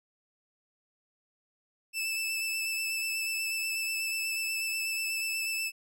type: tone with vibrato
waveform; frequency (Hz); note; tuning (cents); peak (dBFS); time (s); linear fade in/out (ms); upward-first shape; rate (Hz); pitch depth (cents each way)
sawtooth; 2637; E7; 0; -27; 1.93-5.72; 50; sine; 8.2; 16
effects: none